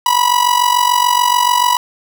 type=tone with amplitude modulation; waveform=45% pulse; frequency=979 Hz; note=B5; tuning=15 cents flat; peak=-7 dBFS; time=0.06-1.77 s; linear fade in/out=2 ms; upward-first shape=sine; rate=46.9 Hz; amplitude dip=75%; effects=none